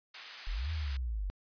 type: high-pass noise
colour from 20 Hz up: pink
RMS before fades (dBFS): -46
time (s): 0.14-0.97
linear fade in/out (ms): 5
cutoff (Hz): 1600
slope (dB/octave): 12
type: linear two-way sweep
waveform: sine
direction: up then down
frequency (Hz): 32.96 to 82 to 44.67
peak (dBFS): -32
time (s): 0.47-1.3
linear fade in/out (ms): 0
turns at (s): 0.71
effects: resampled to 11025 Hz